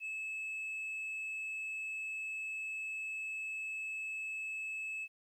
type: tone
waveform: sine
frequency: 2600 Hz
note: E7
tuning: 24 cents flat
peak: -35 dBFS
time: 0-5.08 s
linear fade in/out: 50 ms
effects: tanh soft clip ceiling -37 dBFS + 12-bit